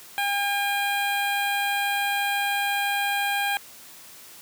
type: tone with notch filter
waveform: 15% pulse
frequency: 806 Hz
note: G5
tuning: 48 cents sharp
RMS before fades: -25 dBFS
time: 0.18-3.57 s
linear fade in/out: 0 ms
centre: 6300 Hz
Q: 1.1
effects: white hiss -46 dBFS RMS until 4.41 s + high-pass 100 Hz 12 dB/octave